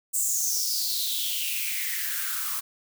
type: noise with high-pass filter sweep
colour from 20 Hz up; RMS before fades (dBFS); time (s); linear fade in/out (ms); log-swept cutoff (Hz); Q
blue; -28; 0.13-2.61; 20; 8000 to 1100; 6.7
effects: none